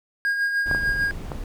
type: tone with tremolo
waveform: triangle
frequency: 1628 Hz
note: G#6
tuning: 35 cents flat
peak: -17 dBFS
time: 0.25-1.11 s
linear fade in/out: 0 ms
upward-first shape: sine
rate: 6.7 Hz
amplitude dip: 45%
type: noise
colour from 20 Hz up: brown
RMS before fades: -32 dBFS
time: 0.66-1.44 s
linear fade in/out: 2 ms
type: clicks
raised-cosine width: 1 ms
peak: -15 dBFS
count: 3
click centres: 0.713 / 0.748 / 1.318 s
effects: none